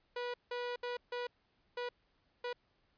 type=tone bursts at uneven times; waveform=sawtooth; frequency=487.6 Hz; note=B4; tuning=22 cents flat; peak=-33 dBFS; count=6; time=0.16-0.34 / 0.51-0.76 / 0.83-0.97 / 1.12-1.27 / 1.77-1.89 / 2.44-2.53 s; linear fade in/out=5 ms; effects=pink hiss -75 dBFS RMS until 2.97 s + resampled to 11025 Hz

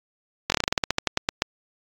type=slowing click train; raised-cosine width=0.2 ms; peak=-3 dBFS; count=16; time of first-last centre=0.5-1.421 s; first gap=21 ms; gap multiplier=1.14; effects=AAC 48 kbps

